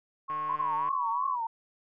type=tone with pitch glide; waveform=sine; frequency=1087 to 1119.5 Hz; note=C#6 to C#6; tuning=-34 to +17 cents; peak=-30 dBFS; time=0.28-1.36 s; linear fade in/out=20 ms; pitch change=+51 cents; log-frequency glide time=0.64-0.94 s
type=click train; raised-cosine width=0.5 ms; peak=-30 dBFS; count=89; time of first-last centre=0.3-0.887 s; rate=150 Hz
type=tone with vibrato; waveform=sine; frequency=987.8 Hz; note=B5; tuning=in tune; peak=-29 dBFS; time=0.49-1.47 s; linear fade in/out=5 ms; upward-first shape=triangle; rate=2.9 Hz; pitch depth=170 cents each way
effects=none